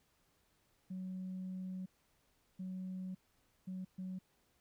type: tone bursts at uneven times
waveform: sine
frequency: 185.9 Hz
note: F#3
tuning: 8 cents sharp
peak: -39 dBFS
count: 4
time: 0.9-1.86 / 2.59-3.15 / 3.67-3.85 / 3.98-4.19 s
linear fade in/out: 10 ms
effects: tanh soft clip ceiling -37 dBFS + pink hiss -75 dBFS RMS until 4.6 s